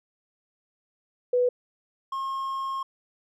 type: tone pair in turn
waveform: sine / triangle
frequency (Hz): 493.9 / 1076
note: B4 / C6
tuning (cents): 0 / +48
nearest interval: octave + minor second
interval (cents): 1348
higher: second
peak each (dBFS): -19 / -26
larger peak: first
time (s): 1.33-1.49 / 2.12-2.83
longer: second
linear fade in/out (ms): 5
effects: none